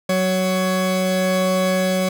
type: tone pair together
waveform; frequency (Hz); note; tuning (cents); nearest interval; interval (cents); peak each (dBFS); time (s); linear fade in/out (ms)
40% pulse; 186.21 / 558; F#3 / C#5; +11 / +11; octave + perfect fifth; 1900; -19; 0.09-2.09; 5
effects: none